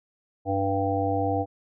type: harmonic tone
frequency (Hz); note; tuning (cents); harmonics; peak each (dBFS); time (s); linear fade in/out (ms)
98; G2; 0; 1 / 3 / 5 / 7 / 8; -29 / -29 / -29 / -29 / -29; 0.45-1.46; 50
effects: none